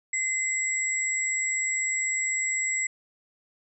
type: tone pair together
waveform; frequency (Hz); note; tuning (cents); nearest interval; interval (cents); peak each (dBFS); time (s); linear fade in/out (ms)
sine; 2052 / 7712; C7 / B8; -34 / -42; octave + major seventh; 2292; -27 / -28; 0.13-2.87; 5
effects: none